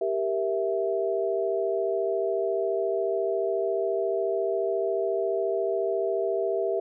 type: chord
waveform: sine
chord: E diminished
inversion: first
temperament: equal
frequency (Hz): 392 / 466.2 / 659.3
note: G4 / Bb4 / E5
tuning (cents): 0 / 0 / 0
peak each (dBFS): -27 / -30 / -28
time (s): 0.01-6.8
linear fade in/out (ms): 5
effects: none